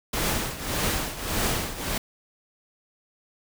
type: noise with tremolo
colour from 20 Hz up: pink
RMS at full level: -24 dBFS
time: 0.13-1.98 s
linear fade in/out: 5 ms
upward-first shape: triangle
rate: 1.7 Hz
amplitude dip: 80%
effects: none